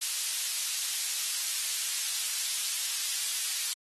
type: high-pass noise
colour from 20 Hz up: pink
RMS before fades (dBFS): -32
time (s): 0.01-3.74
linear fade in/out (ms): 10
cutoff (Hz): 3900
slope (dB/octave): 12
effects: AAC 32 kbps